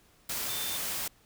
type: tone in noise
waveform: sine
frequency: 3570 Hz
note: A7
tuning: 24 cents sharp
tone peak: -38 dBFS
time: 0.49-0.77 s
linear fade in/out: 5 ms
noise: white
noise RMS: -34 dBFS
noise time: 0.29-1.08 s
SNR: -7 dB
effects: pink hiss -63 dBFS RMS until 1.25 s